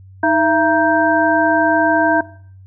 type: harmonic tone with a mistuned harmonic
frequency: 313.7 Hz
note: D#4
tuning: 14 cents sharp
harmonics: 1 / 2 / 3 / 5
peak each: -17 / -17 / -17 / -17 dBFS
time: 0.23-2.21 s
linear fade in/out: 5 ms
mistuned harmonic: 2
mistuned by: +120 cents
effects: noise-tail reverb RT60 0.5 s tail -18 dB re dry + added 95 Hz sine -38 dBFS peak until 2.66 s